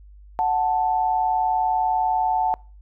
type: tone pair together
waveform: sine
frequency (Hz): 740 / 880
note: F#5 / A5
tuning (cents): 0 / 0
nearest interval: minor third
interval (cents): 300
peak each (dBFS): -21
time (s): 0.39-2.54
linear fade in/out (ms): 0
effects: noise-tail reverb RT60 0.4 s tail -26 dB re dry + added 50 Hz sine -43 dBFS peak until 2.81 s